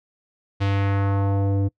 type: tone with low-pass filter sweep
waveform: square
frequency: 99 Hz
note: G2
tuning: 18 cents sharp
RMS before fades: -21 dBFS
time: 0.6-1.69 s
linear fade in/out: 20 ms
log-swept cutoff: 3700 to 370 Hz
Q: 1.3
effects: noise-tail reverb RT60 0.1 s tail -23 dB re dry